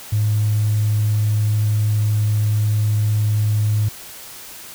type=tone; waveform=triangle; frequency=106.3 Hz; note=G#2; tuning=41 cents sharp; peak=-11 dBFS; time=0.12-3.89 s; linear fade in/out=10 ms; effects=tanh soft clip ceiling -12 dBFS + white hiss -37 dBFS RMS until 4.74 s